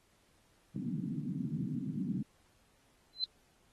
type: band-pass noise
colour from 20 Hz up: pink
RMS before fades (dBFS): -37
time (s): 0.76-2.23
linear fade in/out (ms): 2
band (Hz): 140 to 280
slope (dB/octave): 48
type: tone with exponential growth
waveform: sine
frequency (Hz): 4062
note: B7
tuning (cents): +48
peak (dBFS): -25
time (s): 3.13-3.24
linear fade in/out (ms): 1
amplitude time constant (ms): 22
effects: pink hiss -70 dBFS RMS until 3.72 s + AAC 32 kbps